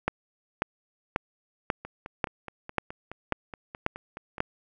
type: two click trains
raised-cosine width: 0.5 ms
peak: -9 / -23 dBFS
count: 9 / 13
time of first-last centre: 0.08-4.404 / 1.85-4.382 s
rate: 1.85 / 4.74 Hz
effects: none